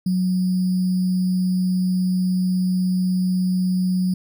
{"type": "tone with sample-and-hold", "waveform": "sine", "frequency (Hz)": 183.6, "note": "F#3", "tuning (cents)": -13, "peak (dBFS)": -17, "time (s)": [0.06, 4.14], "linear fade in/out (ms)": 5, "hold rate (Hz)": 4900, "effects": []}